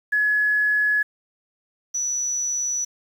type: tone pair in turn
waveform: sine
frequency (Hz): 1695 / 5919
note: G#6 / F#8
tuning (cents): +35 / 0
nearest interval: octave + minor seventh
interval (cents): 2165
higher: second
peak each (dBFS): -17 / -22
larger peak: first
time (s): 0.12-1.03 / 1.94-2.85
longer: neither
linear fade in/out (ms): 10
effects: 8-bit